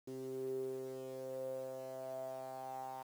sawtooth tone with band-pass filter sweep, 131.1 Hz, C3, 4 cents sharp, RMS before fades -44 dBFS, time 0.07-3.03 s, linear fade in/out 10 ms, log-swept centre 340 to 850 Hz, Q 9.3, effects 10-bit

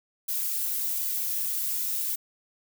violet noise with flanger, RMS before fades -29 dBFS, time 0.28-2.16 s, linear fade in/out 10 ms, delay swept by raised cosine 2 to 3.6 ms, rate 1.3 Hz, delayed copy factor +0.8, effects none

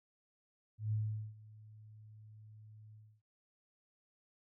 sine tone with ADSR envelope, 107.6 Hz, A2, 38 cents flat, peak -31 dBFS, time 0.78-3.22 s, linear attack 140 ms, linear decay 420 ms, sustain -22 dB, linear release 280 ms, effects none

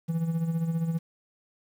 triangle tone with tremolo, 164.81 Hz, E3, in tune, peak -21 dBFS, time 0.08-0.99 s, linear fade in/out 20 ms, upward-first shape sine, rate 15 Hz, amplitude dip 55%, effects 9-bit

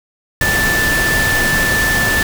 sine tone in noise, 1760 Hz, A6, in tune, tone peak -14 dBFS, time 0.41-2.23 s, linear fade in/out 2 ms, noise pink, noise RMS -18 dBFS, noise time 0.41-2.23 s, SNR +1 dB, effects none

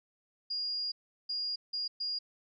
sine tone bursts at uneven times, 4843 Hz, D#8, 48 cents flat, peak -32 dBFS, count 4, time 0.5-0.92 / 1.29-1.56 / 1.73-1.88 / 2-2.19 s, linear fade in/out 10 ms, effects none

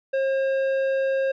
sine tone with tanh clipping, 537 Hz, C5, 45 cents sharp, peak -22 dBFS, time 0.13-1.32 s, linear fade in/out 10 ms, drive 10 dB, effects none

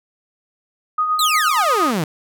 sine tone with tremolo, 1244.5 Hz, D#6, in tune, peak -14 dBFS, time 0.98-1.91 s, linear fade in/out 5 ms, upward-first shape sine, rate 8.5 Hz, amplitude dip 45%
sawtooth exponential sweep, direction down, 4218 to 145.4 Hz, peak -14 dBFS, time 1.19-2.04 s, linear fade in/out 2 ms
effects none

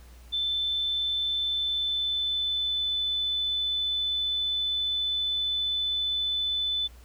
sine tone with pitch glide, 3531 to 3505 Hz, A7 to A7, +5 to -7 cents, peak -25 dBFS, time 0.32-6.88 s, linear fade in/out 20 ms, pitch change -12 cents, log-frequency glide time 1.42-2.93 s, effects added 60 Hz sine -47 dBFS peak until 7.04 s + pink hiss -57 dBFS RMS until 7.04 s

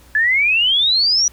sine exponential sweep, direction up, 1700 to 5920 Hz, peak -12 dBFS, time 0.15-1.28 s, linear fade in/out 2 ms, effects added 60 Hz sine -46 dBFS peak until 1.32 s + pink hiss -49 dBFS RMS until 1.32 s

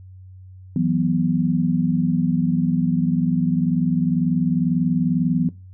sine chord, E suspended second, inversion none, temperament equal, 164.81 / 185 / 246.9 Hz, E3 / F#3 / B3, 0 / 0 / 0 cents, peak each -21 dBFS, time 0.76-5.49 s, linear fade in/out 2 ms, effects noise-tail reverb RT60 0.3 s tail -20 dB re dry + added 93 Hz sine -39 dBFS peak until 5.73 s

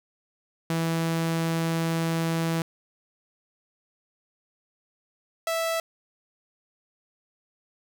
sawtooth tone pair in turn, 164.5 / 658 Hz, E3 / E5, -3 / -3 cents, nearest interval 2 octaves, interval 2400 cents, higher second, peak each -20 / -21 dBFS, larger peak first, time 0.7-2.62 / 5.47-5.8 s, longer first, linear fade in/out 2 ms, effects none

